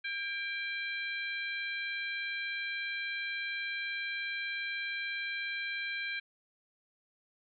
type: harmonic tone with a mistuned harmonic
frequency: 803 Hz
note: G5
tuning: 41 cents sharp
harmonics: 2 / 3 / 4 / 5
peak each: -38 / -37 / -45 / -45 dBFS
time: 0.04-6.2 s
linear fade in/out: 10 ms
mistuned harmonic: 3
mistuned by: -44 cents
effects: none